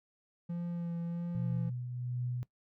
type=tone with vibrato; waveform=triangle; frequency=171.2 Hz; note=F3; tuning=34 cents flat; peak=-32 dBFS; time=0.49-1.7 s; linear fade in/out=10 ms; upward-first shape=sine; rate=1.5 Hz; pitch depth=17 cents each way
type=tone with tremolo; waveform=sine; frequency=123.47 Hz; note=B2; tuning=in tune; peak=-32 dBFS; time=1.35-2.43 s; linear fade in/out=0 ms; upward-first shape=triangle; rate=1.4 Hz; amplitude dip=50%
effects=noise-tail reverb RT60 0.1 s tail -19 dB re dry